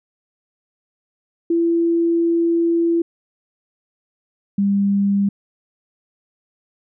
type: tone pair in turn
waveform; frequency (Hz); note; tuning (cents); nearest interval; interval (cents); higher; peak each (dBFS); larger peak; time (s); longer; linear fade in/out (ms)
sine; 336.5 / 199.61; E4 / G3; +36 / +32; major sixth; 904; first; -14; neither; 1.5-3.02 / 4.58-5.29; first; 5
effects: none